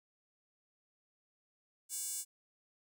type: tone with high-pass filter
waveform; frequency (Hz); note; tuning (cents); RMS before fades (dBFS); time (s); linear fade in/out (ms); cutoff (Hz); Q
square; 320; D#4; +49; -40; 1.89-2.25; 50; 8000; 2.6
effects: none